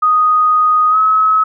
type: tone with pitch glide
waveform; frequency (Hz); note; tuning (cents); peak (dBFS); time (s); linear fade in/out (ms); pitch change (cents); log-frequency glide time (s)
sine; 1244.5 to 1283.9; D#6 to E6; 0 to -46; -8; 0.02-1.44; 10; +54; 0.9-0.97
effects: none